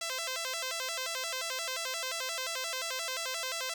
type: tone with vibrato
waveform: 5% pulse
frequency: 587.3 Hz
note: D5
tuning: in tune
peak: -22 dBFS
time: 0.01-3.74 s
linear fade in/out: 5 ms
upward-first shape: square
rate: 5.7 Hz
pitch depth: 220 cents each way
effects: none